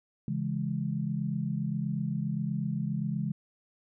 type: chord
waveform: sine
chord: C# minor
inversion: none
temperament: just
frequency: 138.59 / 166.31 / 207.9 Hz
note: C#3 / E3 / G#3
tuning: 0 / +16 / +2 cents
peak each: -33 dBFS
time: 0.28-3.32 s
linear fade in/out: 2 ms
effects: none